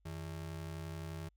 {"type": "ring-modulated tone", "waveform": "square", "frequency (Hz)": 123.47, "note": "B2", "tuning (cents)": 0, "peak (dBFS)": -39, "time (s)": [0.05, 1.29], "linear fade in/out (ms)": 10, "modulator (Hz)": 35.8, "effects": ["added 50 Hz sine -69 dBFS peak until 1.36 s"]}